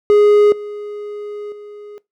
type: tone with level steps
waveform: triangle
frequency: 415.3 Hz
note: G#4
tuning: in tune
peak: -5 / -23 / -30 dBFS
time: 0.1-1.98 s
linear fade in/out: 0 ms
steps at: 0.52 / 1.52 s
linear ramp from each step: 2 ms
effects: noise-tail reverb RT60 0.2 s tail -21 dB re dry